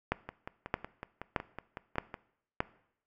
two click trains, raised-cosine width 0.5 ms, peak -24 / -13 dBFS, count 11 / 5, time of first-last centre 0.29-2.142 / 0.12-2.604 s, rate 5.4 / 1.61 Hz, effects noise-tail reverb RT60 0.7 s tail -19 dB re dry

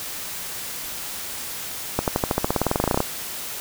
accelerating click train, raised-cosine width 1 ms, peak -5 dBFS, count 20, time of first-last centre 1.99-3.004 s, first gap 88 ms, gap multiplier 0.94, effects white hiss -32 dBFS RMS until 3.6 s

